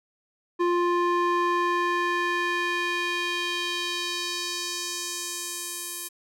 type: tone with band-pass filter sweep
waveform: square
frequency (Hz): 350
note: F4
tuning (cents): +4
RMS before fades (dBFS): -27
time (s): 0.59-6.09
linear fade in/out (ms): 20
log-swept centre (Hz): 710 to 11000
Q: 1.4
effects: none